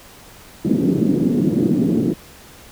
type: band-pass noise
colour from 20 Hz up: pink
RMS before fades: -17 dBFS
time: 0.64-2.14 s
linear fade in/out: 20 ms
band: 180 to 320 Hz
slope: 24 dB/octave
effects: pink hiss -43 dBFS RMS until 2.71 s